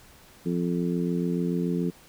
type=harmonic tone; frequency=87 Hz; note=F2; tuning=6 cents flat; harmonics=2 / 3 / 4 / 5; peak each=-26 / -30 / -32 / -34 dBFS; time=0.45-1.91 s; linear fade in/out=20 ms; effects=pink hiss -53 dBFS RMS until 2.08 s